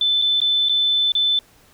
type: tone with dropouts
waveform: sine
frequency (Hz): 3520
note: A7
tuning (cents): 0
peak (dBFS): -15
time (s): 0.01-1.39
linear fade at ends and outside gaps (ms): 2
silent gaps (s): 0.217-0.221 / 0.403-0.416 / 0.687-0.694 / 1.12-1.151
effects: pink hiss -53 dBFS RMS until 1.73 s